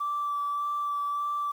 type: tone with vibrato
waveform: sine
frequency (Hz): 1162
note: D6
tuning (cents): -19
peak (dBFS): -26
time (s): 0-1.52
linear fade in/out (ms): 10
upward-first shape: sine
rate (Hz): 1.7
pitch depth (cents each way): 10
effects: tanh soft clip ceiling -23 dBFS + 9-bit